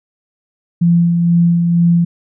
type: tone with tremolo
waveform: sine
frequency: 171 Hz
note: F3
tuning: 36 cents flat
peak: -7 dBFS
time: 0.81-2.05 s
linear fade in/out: 10 ms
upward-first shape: sine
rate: 2.1 Hz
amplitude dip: 35%
effects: none